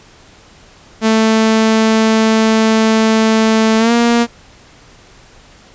sawtooth tone with pitch glide, 221.1 to 235.6 Hz, A3 to A#3, +9 to +19 cents, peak -5 dBFS, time 1.01-4.27 s, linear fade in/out 50 ms, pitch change +110 cents, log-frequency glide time 3.78-3.92 s, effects pink hiss -43 dBFS RMS until 5.74 s + resampled to 16000 Hz

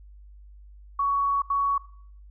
sine tone bursts at uneven times, 1120 Hz, C#6, 18 cents sharp, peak -21 dBFS, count 2, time 0.99-1.42 / 1.5-1.78 s, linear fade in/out 5 ms, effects noise-tail reverb RT60 0.6 s tail -18 dB re dry + added 50 Hz sine -45 dBFS peak until 2.3 s

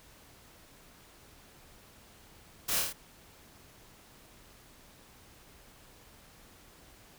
white noise with echo, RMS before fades -32 dBFS, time 2.68-2.8 s, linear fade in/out 10 ms, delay 26 ms, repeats 5, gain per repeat -2 dB, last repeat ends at 2.93 s, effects pink hiss -57 dBFS RMS until 7.18 s

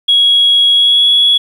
sine tone with pitch glide, 3322 to 3364 Hz, G#7 to G#7, 0 to +22 cents, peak -5 dBFS, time 0.08-1.38 s, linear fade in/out 10 ms, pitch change +22 cents, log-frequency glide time 0.72-1.07 s, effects tanh soft clip ceiling -1 dBFS + 7-bit

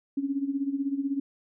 sine tone with tremolo, 277.2 Hz, C#4, in tune, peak -23 dBFS, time 0.17-1.2 s, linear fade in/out 5 ms, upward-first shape sine, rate 16 Hz, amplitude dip 75%, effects none

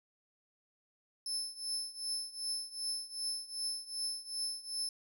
30% pulse tone with tremolo, 5260 Hz, E8, 5 cents flat, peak -29 dBFS, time 1.26-4.89 s, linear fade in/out 2 ms, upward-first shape triangle, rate 2.6 Hz, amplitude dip 90%, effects none

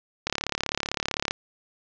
click train, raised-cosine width 0.2 ms, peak -8 dBFS, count 38, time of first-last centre 0.27-1.309 s, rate 35.6 Hz, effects resampled to 16000 Hz + 7-bit

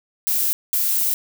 violet noise bursts at uneven times, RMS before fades -20 dBFS, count 2, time 0.27-0.53 / 0.73-1.14 s, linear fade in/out 0 ms, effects none

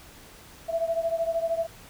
sine beating tone pair, 659.3 / 672.3 Hz, E5 / E5, 0 / +34 cents, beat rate 13 Hz, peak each -26 / -29 dBFS, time 0.68-1.67 s, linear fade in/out 20 ms, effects pink hiss -49 dBFS RMS until 1.89 s

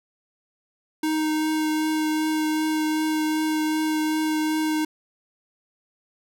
square tone with vibrato, 311.1 Hz, D#4, in tune, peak -22 dBFS, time 1.03-4.85 s, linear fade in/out 5 ms, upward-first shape triangle, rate 2.6 Hz, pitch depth 11 cents each way, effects none

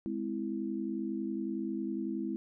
sine chord, Ab augmented, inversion none, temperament equal with one note detuned, 207.7 / 257.9 / 329.6 Hz, Ab3 / C4 / E4, 0 / -25 / 0 cents, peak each -37 / -38 / -36 dBFS, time 0.06-2.36 s, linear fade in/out 0 ms, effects none

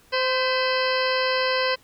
harmonic tone with a mistuned harmonic, 517 Hz, C5, 21 cents flat, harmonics 1 / 2 / 3 / 4 / 5 / 6 / 8 / 9 / 10, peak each -24 / -27 / -29 / -30 / -31 / -32 / -33 / -34 / -34 dBFS, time 0.12-1.76 s, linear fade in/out 20 ms, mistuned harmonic 4, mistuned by -53 cents, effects pink hiss -56 dBFS RMS until 1.83 s

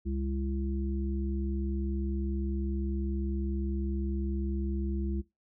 harmonic tone, 67.5 Hz, C#2, 45 cents flat, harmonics 1 / 3 / 5, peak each -31 / -36 / -38 dBFS, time 0.05-5.22 s, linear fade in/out 20 ms, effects noise-tail reverb RT60 0.2 s tail -19 dB re dry

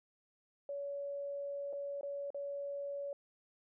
sine tone with dropouts, 565 Hz, C#5, 33 cents sharp, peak -38 dBFS, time 0.69-3.13 s, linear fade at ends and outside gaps 2 ms, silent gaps 1.728-1.732 / 2.011-2.031 / 2.304-2.345 s, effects none

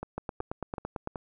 two click trains, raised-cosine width 1 ms, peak -21 / -19 dBFS, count 4 / 9, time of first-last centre 0.03-1.158 / 0.18-1.074 s, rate 2.66 / 8.95 Hz, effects none

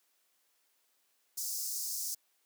pink high-pass noise, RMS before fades -37 dBFS, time 1.37-2.15 s, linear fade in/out 10 ms, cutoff 5000 Hz, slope 48 dB/octave, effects white hiss -74 dBFS RMS until 2.45 s + high-pass 300 Hz 12 dB/octave

